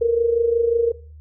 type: tone with amplitude modulation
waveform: sine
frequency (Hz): 466.2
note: A#4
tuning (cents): 0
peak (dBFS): -12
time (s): 0.01-0.92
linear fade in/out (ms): 10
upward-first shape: sine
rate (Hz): 25.6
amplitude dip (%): 65
effects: noise-tail reverb RT60 0.4 s tail -20 dB re dry + added 76 Hz sine -39 dBFS peak until 1.2 s